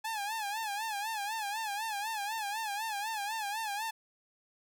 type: tone with vibrato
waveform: sawtooth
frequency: 850 Hz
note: G#5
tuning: 40 cents sharp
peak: -30 dBFS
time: 0.04-3.91 s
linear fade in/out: 10 ms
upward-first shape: sine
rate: 4 Hz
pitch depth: 110 cents each way
effects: 12-bit